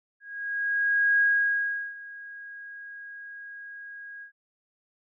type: tone with ADSR envelope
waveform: sine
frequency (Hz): 1641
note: G#6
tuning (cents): -21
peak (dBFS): -18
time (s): 0.2-4.32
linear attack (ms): 1000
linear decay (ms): 740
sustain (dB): -21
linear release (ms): 99
effects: none